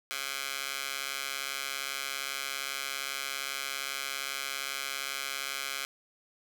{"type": "tone with high-pass filter", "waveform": "15% pulse", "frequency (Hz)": 137.5, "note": "C#3", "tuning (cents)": -14, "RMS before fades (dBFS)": -36, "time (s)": [0.11, 5.85], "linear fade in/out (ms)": 0, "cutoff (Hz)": 1900, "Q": 0.89, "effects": []}